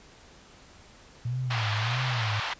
sine tone with vibrato, 116.54 Hz, A#2, in tune, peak -27 dBFS, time 1.25-2.4 s, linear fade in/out 5 ms, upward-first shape sine, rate 1.6 Hz, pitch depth 170 cents each way
pink band-pass noise, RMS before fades -32 dBFS, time 1.5-2.54 s, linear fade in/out 10 ms, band 760 to 4300 Hz, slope 24 dB/octave
effects pink hiss -53 dBFS RMS until 2.59 s + resampled to 16000 Hz

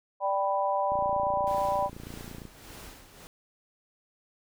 sine chord, G major, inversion second, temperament equal, 587.3 / 784 / 987.8 Hz, D5 / G5 / B5, 0 / 0 / 0 cents, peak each -29 dBFS, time 0.2-1.9 s, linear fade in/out 50 ms
click train, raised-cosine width 3 ms, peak -29 dBFS, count 45, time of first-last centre 0.92-2.453 s, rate 28.7 Hz
pink noise with tremolo, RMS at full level -45 dBFS, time 1.47-3.27 s, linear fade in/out 0 ms, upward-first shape sine, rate 1.7 Hz, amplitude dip 65%
effects none

